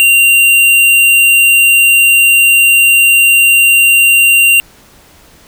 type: tone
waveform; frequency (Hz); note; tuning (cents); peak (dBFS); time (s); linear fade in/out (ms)
square; 2770; F7; -15; -5; 0-4.6; 0
effects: pink hiss -42 dBFS RMS until 5.47 s